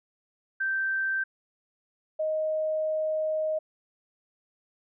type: tone pair in turn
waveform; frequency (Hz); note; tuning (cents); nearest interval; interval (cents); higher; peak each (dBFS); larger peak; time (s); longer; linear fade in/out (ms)
sine; 1561 / 624.5; G6 / D#5; -8 / +6; octave + major third; 1586; first; -25; neither; 0.6-1.24 / 2.19-3.59; second; 10
effects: none